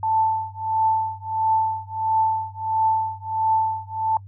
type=tone with tremolo; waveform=sine; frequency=883 Hz; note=A5; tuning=6 cents sharp; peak=-15 dBFS; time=0.03-4.17 s; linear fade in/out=2 ms; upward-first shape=triangle; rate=1.5 Hz; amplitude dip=100%; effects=noise-tail reverb RT60 0.1 s tail -22 dB re dry + added 98 Hz sine -38 dBFS peak until 4.27 s